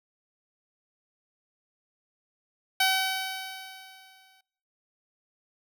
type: tone with exponential decay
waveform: 10% pulse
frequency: 761 Hz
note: F#5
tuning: 48 cents sharp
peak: -12 dBFS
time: 2.8-4.41 s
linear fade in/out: 5 ms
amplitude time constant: 350 ms
effects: noise-tail reverb RT60 0.7 s tail -23 dB re dry